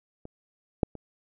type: clicks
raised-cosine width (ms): 2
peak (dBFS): -28 / -8 / -27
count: 3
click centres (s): 0.254 / 0.832 / 0.953
effects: none